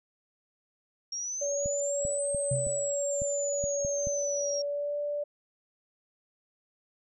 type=linear two-way sweep; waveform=sine; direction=up then down; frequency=5560 to 8372 to 5560 Hz; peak=-32 dBFS; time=1.12-4.62 s; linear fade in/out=5 ms; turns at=2.32 s
type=tone with pitch glide; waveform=sine; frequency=571 to 584.3 Hz; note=D5 to D5; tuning=-49 to -9 cents; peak=-29 dBFS; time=1.41-5.24 s; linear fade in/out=10 ms; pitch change=+40 cents; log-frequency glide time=4.54-4.98 s
type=clicks; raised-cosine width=5 ms; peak=-25 dBFS; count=8; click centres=1.659 / 2.051 / 2.347 / 2.669 / 3.219 / 3.64 / 3.849 / 4.071 s
type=tone with exponential decay; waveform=sine; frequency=130.7 Hz; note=C3; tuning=1 cent flat; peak=-25 dBFS; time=2.51-2.94 s; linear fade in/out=5 ms; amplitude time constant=92 ms
effects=none